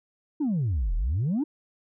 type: exponential two-way sweep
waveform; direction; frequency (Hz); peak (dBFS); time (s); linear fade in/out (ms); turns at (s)
sine; down then up; 320.8 to 37 to 320.8; -21; 0.4-1.44; 10; 0.95
effects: tanh soft clip ceiling -21 dBFS